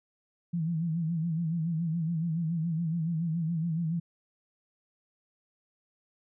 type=tone with vibrato; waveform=sine; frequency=164.81 Hz; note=E3; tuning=in tune; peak=-27 dBFS; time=0.53-4 s; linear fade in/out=10 ms; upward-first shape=sine; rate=7.1 Hz; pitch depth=89 cents each way; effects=none